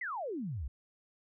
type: exponential sweep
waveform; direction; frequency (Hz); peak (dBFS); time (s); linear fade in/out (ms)
sine; down; 2104 to 57.1; -35; 0.01-0.68; 5
effects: none